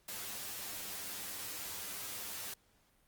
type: noise with comb filter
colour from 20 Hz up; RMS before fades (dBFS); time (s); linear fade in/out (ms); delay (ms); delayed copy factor
white; -43; 0.08-2.54; 5; 10; +0.8
effects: pink hiss -71 dBFS RMS until 3.07 s + Opus 48 kbps